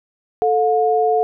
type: tone pair together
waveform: sine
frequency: 440 / 716.9 Hz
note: A4 / F5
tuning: 0 / +45 cents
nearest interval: minor sixth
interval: 845 cents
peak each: -16 dBFS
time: 0.42-1.23 s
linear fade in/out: 0 ms
effects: none